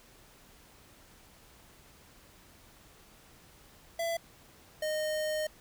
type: tone pair in turn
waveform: square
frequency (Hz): 670 / 616.1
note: E5 / D#5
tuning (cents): +28 / -17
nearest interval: minor second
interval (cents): 145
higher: first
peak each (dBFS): -31 / -31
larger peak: neither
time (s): 3.99-4.17 / 4.82-5.47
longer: second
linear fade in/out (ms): 5
effects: pink hiss -58 dBFS RMS until 5.6 s